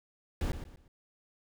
brown noise with echo, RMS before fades -31 dBFS, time 0.41-0.52 s, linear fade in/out 2 ms, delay 120 ms, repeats 3, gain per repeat -10 dB, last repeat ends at 0.88 s, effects none

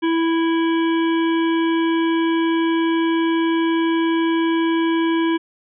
harmonic tone, 329.6 Hz, E4, in tune, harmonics 1 / 3 / 5 / 7 / 9 / 10, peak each -16 / -26 / -30 / -33 / -35 / -36 dBFS, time 0.02-5.38 s, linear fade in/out 20 ms, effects none

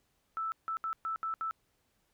sine tone bursts at uneven times, 1318.5 Hz, E6, in tune, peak -32 dBFS, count 6, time 0.37-0.52 / 0.68-0.77 / 0.84-0.93 / 1.05-1.16 / 1.23-1.34 / 1.41-1.51 s, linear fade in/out 0 ms, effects pink hiss -75 dBFS RMS until 2.13 s

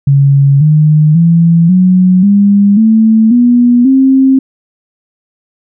sine tone with pitch steps, 139.3 / 152.79 / 167.58 / 183.81 / 201.6 / 221.1 / 242.5 / 266 Hz, C#3 / D#3 / E3 / F#3 / G3 / A3 / B3 / C4, +9 / -31 / +29 / -11 / +49 / +9 / -31 / +29 cents, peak -3 dBFS, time 0.07-4.39 s, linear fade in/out 5 ms, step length 540 ms, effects none

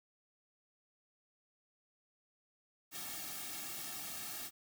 white noise with comb filter, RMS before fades -44 dBFS, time 2.91-4.51 s, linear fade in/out 50 ms, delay 2 ms, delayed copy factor -0.85, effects none

